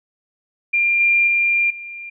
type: tone with level steps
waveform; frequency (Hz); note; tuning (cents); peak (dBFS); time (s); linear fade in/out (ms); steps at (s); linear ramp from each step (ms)
sine; 2391; D7; +30; -14 / -12 / -14 / -30; 0.73-2.1; 10; 1 / 1.27 / 1.7; 5
effects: none